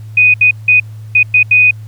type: tone bursts at uneven times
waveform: sine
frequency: 2489 Hz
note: D#7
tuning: in tune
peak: -4 dBFS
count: 6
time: 0.17-0.34 / 0.41-0.51 / 0.68-0.8 / 1.15-1.23 / 1.34-1.43 / 1.51-1.71 s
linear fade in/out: 5 ms
effects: added 108 Hz sine -26 dBFS peak until 1.87 s + pink hiss -49 dBFS RMS until 1.87 s